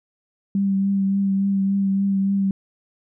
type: tone with vibrato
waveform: sine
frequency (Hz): 196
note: G3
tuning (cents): 0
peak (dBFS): -17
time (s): 0.55-2.51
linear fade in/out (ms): 2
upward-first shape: triangle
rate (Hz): 3.5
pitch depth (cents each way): 23
effects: none